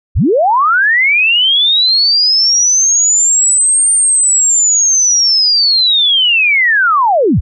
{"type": "linear two-way sweep", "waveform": "sine", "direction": "up then down", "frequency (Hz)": [31.15, 8860, 34.75], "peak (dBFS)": -7, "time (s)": [0.15, 7.41], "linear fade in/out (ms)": 20, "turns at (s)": 3.92, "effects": []}